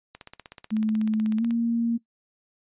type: click train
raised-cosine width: 0.2 ms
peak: -23 dBFS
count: 23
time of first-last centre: 0.15-1.508 s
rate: 16.2 Hz
type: tone with pitch glide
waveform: sine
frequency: 217 to 232.6 Hz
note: A3 to A#3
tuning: -24 to -4 cents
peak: -21 dBFS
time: 0.71-1.98 s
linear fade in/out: 20 ms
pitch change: +120 cents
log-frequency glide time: 1.37-1.43 s
effects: noise-tail reverb RT60 0.1 s tail -19 dB re dry + resampled to 8000 Hz